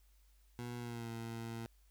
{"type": "tone with pitch glide", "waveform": "20% pulse", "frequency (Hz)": [120.8, 115.01], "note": ["B2", "A#2"], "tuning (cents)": [-38, -23], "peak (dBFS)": -37, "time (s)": [0.59, 1.66], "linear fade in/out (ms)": 0, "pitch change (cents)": -85, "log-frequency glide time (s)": [0.79, 1.1], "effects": ["added 50 Hz sine -64 dBFS peak until 1.9 s", "white hiss -75 dBFS RMS until 1.9 s"]}